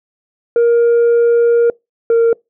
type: tone pair in turn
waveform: sine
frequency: 470 / 461.7 Hz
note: A#4 / A#4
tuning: +14 / -17 cents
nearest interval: unison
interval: 31 cents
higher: first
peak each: -5 dBFS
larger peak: neither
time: 0.56-1.7 / 2.1-2.33 s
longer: first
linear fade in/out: 2 ms
effects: noise-tail reverb RT60 0.2 s tail -26 dB re dry + tanh soft clip ceiling -7 dBFS